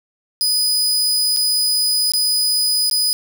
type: tone with dropouts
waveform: sawtooth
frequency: 4978 Hz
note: D#8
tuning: in tune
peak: -12 dBFS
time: 0.41-3.13 s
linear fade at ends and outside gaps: 0 ms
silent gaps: 1.364-1.37 / 2.119-2.136 / 2.898-2.912 s
effects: none